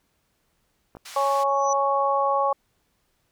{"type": "clicks", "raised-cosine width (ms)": 1, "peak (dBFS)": -27, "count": 2, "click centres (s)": [0.951, 0.969]}
{"type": "band-pass noise", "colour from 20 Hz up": "white", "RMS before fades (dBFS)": -41, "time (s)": [1.05, 1.44], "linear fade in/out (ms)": 10, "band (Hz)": [960, 6700], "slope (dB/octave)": 12}
{"type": "harmonic tone", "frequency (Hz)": 277.2, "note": "C#4", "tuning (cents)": 0, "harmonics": [2, 3, 4], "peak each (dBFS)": [-24, -24, -23], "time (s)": [1.16, 2.53], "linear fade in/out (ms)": 5}
{"type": "tone with exponential growth", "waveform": "sine", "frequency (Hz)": 5960, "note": "F#8", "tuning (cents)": 12, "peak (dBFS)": -25, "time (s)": [1.48, 1.73], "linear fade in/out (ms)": 2, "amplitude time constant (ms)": 54}
{"effects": ["pink hiss -70 dBFS RMS until 3.31 s"]}